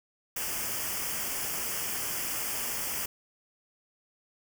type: band-stop noise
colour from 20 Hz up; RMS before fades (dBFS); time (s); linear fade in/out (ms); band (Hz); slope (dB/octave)
white; -33; 0.36-3.06; 5; 3300 to 4700; 96
effects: none